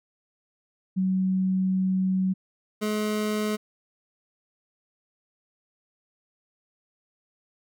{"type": "tone pair in turn", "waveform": ["sine", "25% pulse"], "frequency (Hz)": [187.8, 212.5], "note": ["F#3", "G#3"], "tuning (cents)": [26, 40], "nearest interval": "major second", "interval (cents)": 214, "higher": "second", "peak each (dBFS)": -21, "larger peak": "neither", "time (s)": [[0.96, 2.34], [2.81, 3.57]], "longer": "first", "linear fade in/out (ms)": 20, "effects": []}